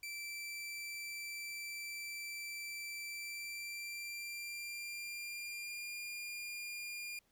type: tone with pitch glide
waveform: sawtooth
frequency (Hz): 2335 to 2410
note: D7 to D7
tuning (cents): -11 to +44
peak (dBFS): -39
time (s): 0.03-7.19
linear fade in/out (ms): 2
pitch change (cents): +55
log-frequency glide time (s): 3.07-5.96
effects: pink hiss -75 dBFS RMS until 7.31 s